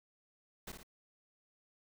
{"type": "noise with echo", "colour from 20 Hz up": "pink", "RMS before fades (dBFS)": -45, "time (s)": [0.67, 0.72], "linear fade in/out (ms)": 5, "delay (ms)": 56, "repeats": 2, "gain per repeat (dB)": -5, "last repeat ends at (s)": 0.832, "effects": []}